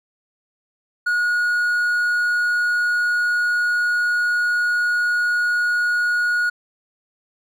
triangle tone, 1448 Hz, F#6, 38 cents flat, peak -15 dBFS, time 1.06-6.5 s, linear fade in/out 10 ms, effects none

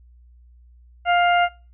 harmonic tone, 702 Hz, F5, 9 cents sharp, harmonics 1 / 2 / 3 / 4, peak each -16 / -22 / -26 / -28 dBFS, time 1.05-1.49 s, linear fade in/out 50 ms, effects noise-tail reverb RT60 0.4 s tail -24 dB re dry + added 60 Hz sine -47 dBFS peak until 1.73 s

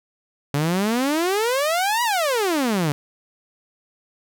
sawtooth exponential two-way sweep, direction up then down, 138.9 to 987.8 to 138.9 Hz, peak -15 dBFS, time 0.54-2.92 s, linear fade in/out 0 ms, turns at 2.03 s, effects none

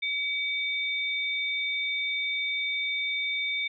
sine tone pair together, 2273 / 3608 Hz, C#7 / A7, +43 / +43 cents, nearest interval minor sixth, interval 800 cents, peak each -28 / -32 dBFS, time 0.02-3.68 s, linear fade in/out 10 ms, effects none

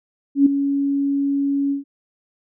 sine tone with ADSR envelope, 279.6 Hz, C#4, 15 cents sharp, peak -7 dBFS, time 0.35-1.84 s, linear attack 110 ms, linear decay 7 ms, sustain -10 dB, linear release 130 ms, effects none

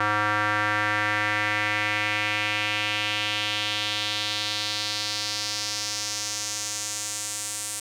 square tone with band-pass filter sweep, 105.1 Hz, G#2, 21 cents sharp, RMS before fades -27 dBFS, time 0-7.8 s, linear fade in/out 5 ms, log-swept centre 1400 to 8500 Hz, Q 2.4, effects none

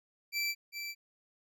25% pulse tone with echo, 2333 Hz, D7, 12 cents flat, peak -27 dBFS, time 0.32-0.55 s, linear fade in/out 50 ms, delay 400 ms, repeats 1, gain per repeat -7 dB, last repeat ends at 0.95 s, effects none

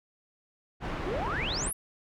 pink low-pass noise, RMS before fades -34 dBFS, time 0.8-1.72 s, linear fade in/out 50 ms, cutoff 2000 Hz, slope 12 dB/octave
sine exponential sweep, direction up, 329.2 to 11690 Hz, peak -31 dBFS, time 1.06-1.73 s, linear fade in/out 5 ms
effects none

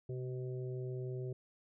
harmonic tone with a mistuned harmonic, 126.5 Hz, B2, 42 cents sharp, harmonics 1 / 3 / 4 / 5, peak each -39 / -43 / -53 / -56 dBFS, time 0.09-1.33 s, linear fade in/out 5 ms, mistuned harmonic 1, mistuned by +29 cents, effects none

